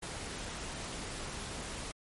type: noise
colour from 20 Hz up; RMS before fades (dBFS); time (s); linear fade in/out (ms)
pink; -41; 0.02-1.92; 10
effects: MP3 48 kbps